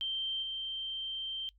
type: tone with level steps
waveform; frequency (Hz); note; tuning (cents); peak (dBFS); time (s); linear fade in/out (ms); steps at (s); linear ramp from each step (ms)
sine; 3136; G7; 0; -32 / -35; 0.01-1.49; 0; 0.42; 10
effects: noise-tail reverb RT60 0.1 s tail -22 dB re dry + added 50 Hz sine -62 dBFS peak until 1.58 s